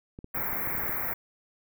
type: clicks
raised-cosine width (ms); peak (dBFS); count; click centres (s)
3; -28; 9; 0.189 / 0.244 / 0.374 / 0.531 / 0.674 / 0.751 / 0.781 / 0.836 / 0.894
type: band-stop noise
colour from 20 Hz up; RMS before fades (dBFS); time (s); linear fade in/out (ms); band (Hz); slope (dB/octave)
white; -31; 0.34-1.14; 10; 2300 to 13000; 96
effects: none